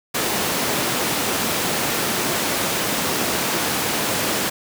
pink high-pass noise, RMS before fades -22 dBFS, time 0.14-4.5 s, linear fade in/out 10 ms, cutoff 190 Hz, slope 12 dB/octave, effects none

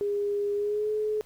sine tone with pitch glide, 408 to 427 Hz, G#4 to G#4, -31 to +48 cents, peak -25 dBFS, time 0.01-1.21 s, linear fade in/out 0 ms, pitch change +79 cents, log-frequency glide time 0.55-0.9 s, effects pink hiss -58 dBFS RMS until 1.25 s

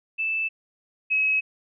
sine tone pair in turn, 2637 / 2560 Hz, E7 / D#7, 0 / +49 cents, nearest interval minor second, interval 51 cents, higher first, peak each -23 / -19 dBFS, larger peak second, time 0.18-0.49 / 1.1-1.41 s, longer neither, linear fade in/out 20 ms, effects none

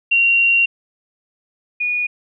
sine tone pair in turn, 2755 / 2454 Hz, F7 / D#7, -24 / -25 cents, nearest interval major second, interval 201 cents, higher first, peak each -11 / -17 dBFS, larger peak first, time 0.11-0.66 / 1.8-2.07 s, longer first, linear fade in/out 10 ms, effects none

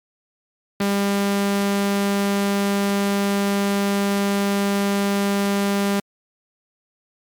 sawtooth tone, 200 Hz, G3, 35 cents sharp, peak -14 dBFS, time 0.8-6 s, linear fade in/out 5 ms, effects MP3 96 kbps

